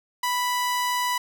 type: tone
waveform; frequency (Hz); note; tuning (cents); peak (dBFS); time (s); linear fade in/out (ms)
sawtooth; 987.8; B5; 0; -19; 0.23-1.18; 5
effects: none